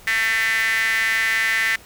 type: tone with high-pass filter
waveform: sawtooth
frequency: 223.6 Hz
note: A3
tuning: 28 cents sharp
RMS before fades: -20 dBFS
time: 0.07-1.76 s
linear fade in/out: 5 ms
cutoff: 1900 Hz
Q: 9.1
effects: pink hiss -46 dBFS RMS until 1.85 s